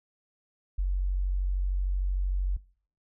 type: tone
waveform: sine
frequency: 46.54 Hz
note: F#1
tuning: 11 cents sharp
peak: -24 dBFS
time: 0.78-2.57 s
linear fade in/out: 10 ms
effects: noise-tail reverb RT60 0.5 s tail -22 dB re dry